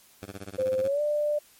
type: tone with tremolo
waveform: 10% pulse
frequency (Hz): 98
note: G2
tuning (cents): 0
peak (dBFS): -27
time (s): 0.22-0.88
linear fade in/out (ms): 5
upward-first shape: sine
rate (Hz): 16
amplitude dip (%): 100
type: tone with pitch glide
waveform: sine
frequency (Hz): 520 to 593.9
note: C5 to D5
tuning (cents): -11 to +19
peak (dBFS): -23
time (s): 0.58-1.39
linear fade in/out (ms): 10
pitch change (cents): +230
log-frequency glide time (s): 0.81-1.01
effects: white hiss -57 dBFS RMS until 1.59 s + MP3 64 kbps